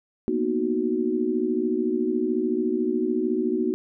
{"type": "chord", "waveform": "sine", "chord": "B major seventh", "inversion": "third", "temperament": "equal", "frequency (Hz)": [233.1, 246.9, 311.1, 370], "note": ["A#3", "B3", "D#4", "F#4"], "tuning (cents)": [0, 0, 0, 0], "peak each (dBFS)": [-29, -28, -27, -25], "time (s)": [0.28, 3.74], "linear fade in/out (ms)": 0, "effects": []}